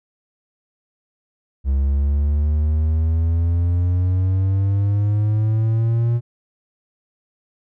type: exponential sweep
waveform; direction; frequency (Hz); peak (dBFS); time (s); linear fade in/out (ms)
triangle; up; 67.2 to 119.3; -13; 1.64-6.21; 50
effects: none